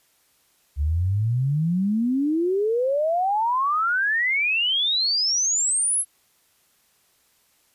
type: exponential sweep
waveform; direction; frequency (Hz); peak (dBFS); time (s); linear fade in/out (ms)
sine; up; 69.3 to 11175; -19; 0.76-6.05; 50
effects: white hiss -63 dBFS RMS until 7.74 s + resampled to 32000 Hz